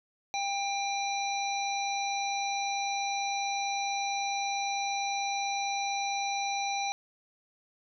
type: harmonic tone with a mistuned harmonic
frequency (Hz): 796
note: G5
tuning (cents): +26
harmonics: 1 / 3 / 5 / 7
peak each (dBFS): -31 / -36 / -37 / -40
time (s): 0.34-6.92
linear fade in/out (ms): 0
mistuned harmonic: 7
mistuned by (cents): +80
effects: none